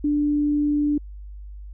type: tone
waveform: sine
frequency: 293.8 Hz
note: D4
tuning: 1 cent sharp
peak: -18 dBFS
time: 0.04-0.98 s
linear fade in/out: 5 ms
effects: added 50 Hz sine -35 dBFS peak until 1.73 s